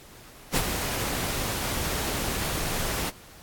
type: noise with ADSR envelope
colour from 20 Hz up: pink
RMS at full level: -22 dBFS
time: 0.52-3.11 s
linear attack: 42 ms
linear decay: 58 ms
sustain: -7 dB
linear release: 26 ms
effects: pink hiss -49 dBFS RMS until 3.42 s + AAC 64 kbps